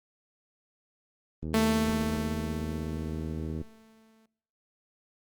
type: click train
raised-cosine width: 3 ms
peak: -23 dBFS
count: 174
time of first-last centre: 1.43-3.614 s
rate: 79.2 Hz
type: tone with exponential decay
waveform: sawtooth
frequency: 221.5 Hz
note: A3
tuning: 12 cents sharp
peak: -18 dBFS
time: 1.54-4.26 s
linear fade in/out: 2 ms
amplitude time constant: 590 ms
effects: noise-tail reverb RT60 1.0 s tail -24 dB re dry + Opus 24 kbps